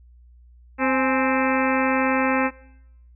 harmonic tone with a mistuned harmonic, 261.6 Hz, C4, in tune, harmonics 1 / 2 / 3 / 4 / 5 / 6 / 7 / 8 / 9 / 10, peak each -22 / -25 / -27 / -28 / -29 / -30 / -30 / -31 / -32 / -32 dBFS, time 0.78-2.51 s, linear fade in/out 50 ms, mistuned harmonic 3, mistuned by +94 cents, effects noise-tail reverb RT60 0.9 s tail -23 dB re dry + added 60 Hz sine -47 dBFS peak until 3.15 s

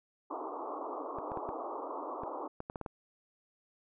white band-pass noise, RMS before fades -40 dBFS, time 0.3-2.48 s, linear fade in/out 10 ms, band 270 to 1200 Hz, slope 96 dB/octave
clicks, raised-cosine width 1 ms, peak -25 dBFS, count 10, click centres 1.186 / 1.318 / 1.373 / 1.49 / 2.235 / 2.604 / 2.699 / 2.758 / 2.813 / 2.862 s
effects none

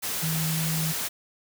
sine tone in noise, 160 Hz, D#3, 49 cents sharp, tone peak -26 dBFS, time 0.22-0.93 s, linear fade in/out 20 ms, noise white, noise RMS -30 dBFS, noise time 0.02-1.09 s, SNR +1 dB, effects none

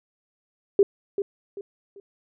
sine tone with echo, 398.7 Hz, G4, 29 cents sharp, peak -12 dBFS, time 0.79-0.83 s, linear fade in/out 2 ms, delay 390 ms, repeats 3, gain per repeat -10 dB, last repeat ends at 2 s, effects none

